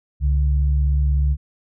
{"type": "tone pair together", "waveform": "sine", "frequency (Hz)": [68.24, 144.6], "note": ["C#2", "D3"], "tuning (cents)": [-27, -27], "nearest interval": "octave + minor second", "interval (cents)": 1300, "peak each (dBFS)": [-15, -25], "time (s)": [0.2, 1.37], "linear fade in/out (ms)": 50, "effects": []}